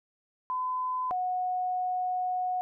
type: tone pair in turn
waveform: sine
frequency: 1014 / 732.2 Hz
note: B5 / F#5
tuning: +45 / -18 cents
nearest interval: tritone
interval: 563 cents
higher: first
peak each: -28 / -27 dBFS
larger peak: second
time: 0.5-1.11 / 1.11-2.61 s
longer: second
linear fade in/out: 0 ms
effects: none